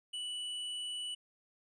triangle tone with tanh clipping, 2960 Hz, F#7, in tune, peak -39 dBFS, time 0.13-1.15 s, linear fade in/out 10 ms, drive 17 dB, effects resampled to 22050 Hz

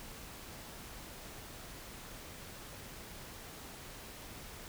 silence, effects pink hiss -49 dBFS RMS until 4.68 s

